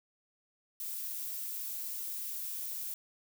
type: noise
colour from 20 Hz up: violet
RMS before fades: -39 dBFS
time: 0.8-2.94 s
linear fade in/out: 2 ms
effects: none